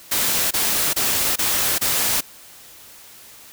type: noise bursts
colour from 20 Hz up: white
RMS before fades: -20 dBFS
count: 5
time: 0.11-2.21 s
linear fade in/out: 10 ms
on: 400 ms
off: 25 ms
effects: white hiss -44 dBFS RMS until 3.52 s